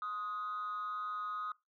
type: tone with amplitude modulation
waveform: sine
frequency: 1251 Hz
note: D#6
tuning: 9 cents sharp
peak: -32 dBFS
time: 0.02-1.52 s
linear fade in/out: 2 ms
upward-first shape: sine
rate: 200 Hz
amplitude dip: 65%
effects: noise-tail reverb RT60 0.2 s tail -22 dB re dry + tanh soft clip ceiling -32 dBFS